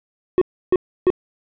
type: tone bursts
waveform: triangle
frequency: 366.4 Hz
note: F#4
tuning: 17 cents flat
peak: -9 dBFS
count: 3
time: 0.38-1.102 s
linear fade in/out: 0 ms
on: 34 ms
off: 310 ms
effects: resampled to 8000 Hz + 8-bit